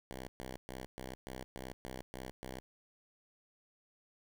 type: tone bursts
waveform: 5% pulse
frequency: 64.3 Hz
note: C2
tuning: 30 cents flat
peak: -32 dBFS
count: 9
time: 0.11-2.6 s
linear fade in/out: 0 ms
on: 170 ms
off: 120 ms
effects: none